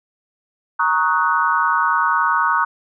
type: chord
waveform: sine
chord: D# minor seventh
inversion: second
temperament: equal with one note detuned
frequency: 932.3 / 1108.7 / 1259 / 1480 Hz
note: A#5 / C#6 / D#6 / F#6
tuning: 0 / 0 / +20 / 0 cents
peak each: -20 dBFS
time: 0.79-2.65 s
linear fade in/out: 10 ms
effects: none